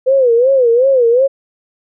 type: tone with vibrato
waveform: sine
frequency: 502 Hz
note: B4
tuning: 28 cents sharp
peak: -7 dBFS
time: 0.06-1.28 s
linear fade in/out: 20 ms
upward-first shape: sine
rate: 2.7 Hz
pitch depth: 150 cents each way
effects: none